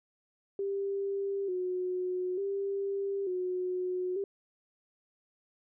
sine tone with vibrato, 380 Hz, F#4, 46 cents sharp, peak -30 dBFS, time 0.59-4.24 s, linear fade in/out 2 ms, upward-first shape square, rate 0.56 Hz, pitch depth 70 cents each way, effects none

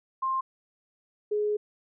sine tone pair in turn, 1056 / 419.1 Hz, C6 / G#4, +16 / +16 cents, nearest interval octave + major third, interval 1600 cents, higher first, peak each -25 / -24 dBFS, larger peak second, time 0.22-0.41 / 1.31-1.57 s, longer second, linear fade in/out 10 ms, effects none

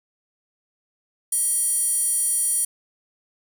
square tone with high-pass filter, 644 Hz, E5, 41 cents flat, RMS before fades -22 dBFS, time 1.32-2.65 s, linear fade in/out 5 ms, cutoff 9600 Hz, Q 6.8, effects none

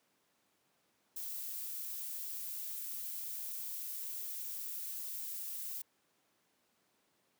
violet noise, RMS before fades -42 dBFS, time 1.16-5.82 s, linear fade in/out 5 ms, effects pink hiss -75 dBFS RMS until 7.39 s + high-pass 200 Hz 12 dB/octave

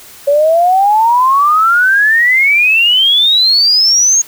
sine exponential sweep, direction up, 559 to 6645 Hz, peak -6 dBFS, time 0.27-4.22 s, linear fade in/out 10 ms, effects white hiss -36 dBFS RMS until 4.27 s

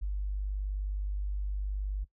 sine tone, 49.61 Hz, G1, 21 cents sharp, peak -30 dBFS, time 0.01-2.05 s, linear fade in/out 20 ms, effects noise-tail reverb RT60 0.1 s tail -19 dB re dry

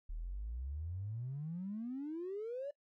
triangle exponential sweep, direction up, 36.71 to 587.3 Hz, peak -35 dBFS, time 0.09-2.71 s, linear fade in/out 10 ms, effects noise-tail reverb RT60 0.1 s tail -21 dB re dry + tanh soft clip ceiling -37 dBFS

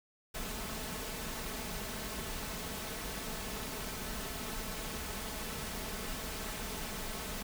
pink noise with comb filter, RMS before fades -40 dBFS, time 0.34-7.43 s, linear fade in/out 10 ms, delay 4.6 ms, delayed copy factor +0.5, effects none

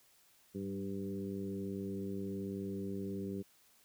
harmonic tone with a mistuned harmonic, 98.5 Hz, G2, 9 cents sharp, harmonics 1 / 2 / 3 / 4 / 5, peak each -47 / -40 / -45 / -43 / -52 dBFS, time 0.54-3.43 s, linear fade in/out 20 ms, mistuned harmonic 2, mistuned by -22 cents, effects white hiss -67 dBFS RMS until 3.84 s

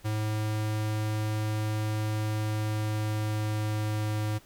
square tone with pitch glide, 107.5 to 106.76 Hz, A2 to G#2, -40 to +48 cents, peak -28 dBFS, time 0.04-4.39 s, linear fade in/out 20 ms, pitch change -12 cents, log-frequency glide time 2.23-4.2 s, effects pink hiss -57 dBFS RMS until 4.45 s

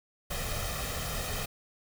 pink noise with comb filter, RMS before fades -34 dBFS, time 0.3-1.46 s, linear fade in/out 10 ms, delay 1.6 ms, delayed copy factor +0.7, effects none

